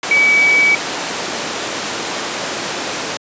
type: tone in noise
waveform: sine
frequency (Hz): 2281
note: C#7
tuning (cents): +49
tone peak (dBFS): -9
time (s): 0.11-0.75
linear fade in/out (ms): 2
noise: pink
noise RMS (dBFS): -20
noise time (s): 0.03-3.17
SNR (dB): +8
effects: high-pass 300 Hz 12 dB/octave + resampled to 16000 Hz